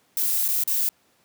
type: noise with dropouts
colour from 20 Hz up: violet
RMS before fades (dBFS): -23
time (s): 0.17-0.89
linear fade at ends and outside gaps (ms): 1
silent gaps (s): 0.48-0.486 / 0.637-0.676
effects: pink hiss -63 dBFS RMS until 1.24 s + high-pass 150 Hz 12 dB/octave